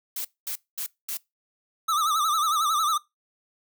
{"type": "noise bursts", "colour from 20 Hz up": "blue", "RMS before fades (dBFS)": -31, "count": 4, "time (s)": [0.16, 1.172], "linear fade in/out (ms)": 5, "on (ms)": 88, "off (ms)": 220}
{"type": "tone with vibrato", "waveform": "square", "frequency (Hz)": 1244, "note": "D#6", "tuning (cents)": -1, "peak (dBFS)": -22, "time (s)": [1.88, 2.98], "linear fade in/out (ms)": 10, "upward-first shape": "sine", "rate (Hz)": 11, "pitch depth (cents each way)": 110}
{"effects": ["noise-tail reverb RT60 0.2 s tail -22 dB re dry"]}